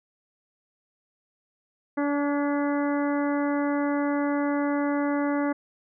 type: harmonic tone with a mistuned harmonic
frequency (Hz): 287.7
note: D4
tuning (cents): -36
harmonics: 1 / 2 / 3 / 4 / 5 / 6 / 7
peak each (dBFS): -24 / -30 / -34 / -36 / -38 / -40 / -41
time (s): 1.97-5.53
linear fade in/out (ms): 10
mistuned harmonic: 6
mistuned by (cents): -30
effects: none